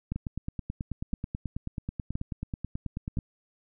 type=two click trains; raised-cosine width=5 ms; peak=-20 / -18 dBFS; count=29 / 4; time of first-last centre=0.16-3.187 / 0.12-3.172 s; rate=9.25 / 0.983 Hz; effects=none